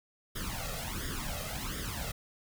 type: noise with flanger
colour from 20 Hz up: pink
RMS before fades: -37 dBFS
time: 0.35-2.12 s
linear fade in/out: 10 ms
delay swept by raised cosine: 0.58 to 1.58 ms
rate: 1.4 Hz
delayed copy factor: +0.8
effects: none

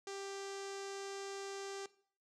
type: tone with low-pass filter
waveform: sawtooth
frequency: 393.7 Hz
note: G4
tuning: 8 cents sharp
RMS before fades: -45 dBFS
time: 0.07-1.86 s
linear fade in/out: 2 ms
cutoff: 6600 Hz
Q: 2.5
effects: noise-tail reverb RT60 0.5 s tail -18 dB re dry

